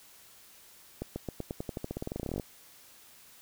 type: accelerating click train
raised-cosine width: 2 ms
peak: -21 dBFS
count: 24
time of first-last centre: 1.02-2.398 s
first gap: 140 ms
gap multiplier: 0.91
effects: white hiss -56 dBFS RMS until 3.41 s